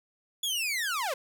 sawtooth linear sweep, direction down, 3446 to 482.2 Hz, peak -25 dBFS, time 0.43-1.14 s, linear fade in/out 5 ms, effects none

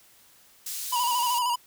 pink high-pass noise, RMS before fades -34 dBFS, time 0.66-1.39 s, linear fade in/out 5 ms, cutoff 5600 Hz, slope 12 dB/octave
square tone with vibrato, 971 Hz, B5, 30 cents flat, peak -24 dBFS, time 0.92-1.56 s, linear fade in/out 10 ms, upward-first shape square, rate 13 Hz, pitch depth 45 cents each way
effects white hiss -57 dBFS RMS until 1.66 s

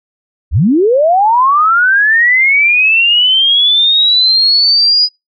sine linear sweep, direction up, 48.76 to 4964 Hz, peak -6 dBFS, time 0.51-5.09 s, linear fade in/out 50 ms, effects noise-tail reverb RT60 0.2 s tail -25 dB re dry

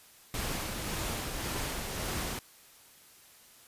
pink noise with tremolo, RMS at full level -34 dBFS, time 0.34-2.39 s, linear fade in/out 2 ms, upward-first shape sine, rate 1.8 Hz, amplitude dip 30%, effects white hiss -57 dBFS RMS until 3.67 s + resampled to 32000 Hz

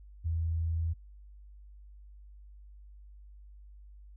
sine tone, 82.1 Hz, E2, 6 cents flat, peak -29 dBFS, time 0.24-0.94 s, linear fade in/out 20 ms, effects noise-tail reverb RT60 0.1 s tail -19 dB re dry + added 50 Hz sine -49 dBFS peak until 4.16 s

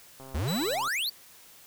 click train, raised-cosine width 1 ms, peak -33 dBFS, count 91, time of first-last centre 0.2-0.877 s, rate 133 Hz
square exponential sweep, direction up, 64 to 4800 Hz, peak -28 dBFS, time 0.34-1.1 s, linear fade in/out 10 ms
sawtooth tone, 3951 Hz, B7, in tune, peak -30 dBFS, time 0.47-0.76 s, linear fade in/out 20 ms
effects white hiss -53 dBFS RMS until 1.66 s

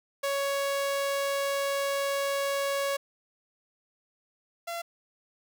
sawtooth tone pair in turn, 557 / 681.6 Hz, C#5 / F5, +8 / -42 cents, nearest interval minor third, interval 350 cents, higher second, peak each -23 / -29 dBFS, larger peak first, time 0.23-2.97 / 4.67-4.82 s, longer first, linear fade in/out 10 ms, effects 10-bit

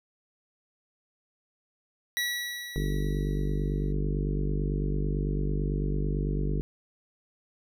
25% pulse tone with exponential decay, 1936 Hz, B6, 35 cents flat, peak -22 dBFS, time 2.17-3.92 s, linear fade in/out 0 ms, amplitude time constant 380 ms
harmonic tone, 49 Hz, G1, in tune, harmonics 1 / 3 / 4 / 5 / 6 / 7 / 8 / 9, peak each -28 / -31 / -38 / -39 / -39 / -40 / -40 / -41 dBFS, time 2.76-6.61 s, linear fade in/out 0 ms
effects none

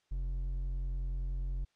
sine tone with hard clipping, 44.7 Hz, F1, 41 cents sharp, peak -34 dBFS, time 0.11-1.65 s, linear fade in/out 10 ms, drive 5 dB, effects white hiss -75 dBFS RMS until 1.75 s + low-pass 5000 Hz 12 dB/octave

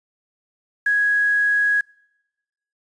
sine tone with quantisation, 1663 Hz, G#6, 2 cents sharp, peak -15 dBFS, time 0.86-1.81 s, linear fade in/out 5 ms, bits 7, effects noise-tail reverb RT60 1.0 s tail -26 dB re dry + resampled to 22050 Hz

